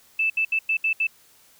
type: tone bursts at uneven times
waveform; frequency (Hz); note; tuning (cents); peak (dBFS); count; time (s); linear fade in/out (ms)
sine; 2637; E7; 0; -19; 6; 0.19-0.3 / 0.37-0.45 / 0.52-0.59 / 0.69-0.77 / 0.84-0.93 / 1-1.07; 5
effects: white hiss -56 dBFS RMS until 1.59 s